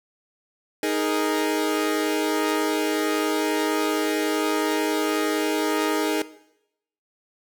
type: chord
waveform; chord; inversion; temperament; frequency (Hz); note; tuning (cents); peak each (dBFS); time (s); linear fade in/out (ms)
sawtooth; D# suspended fourth; none; equal; 311.1 / 415.3 / 466.2; D#4 / G#4 / A#4; 0 / 0 / 0; -21 / -22 / -25; 0.83-6.22; 2
effects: noise-tail reverb RT60 0.8 s tail -17 dB re dry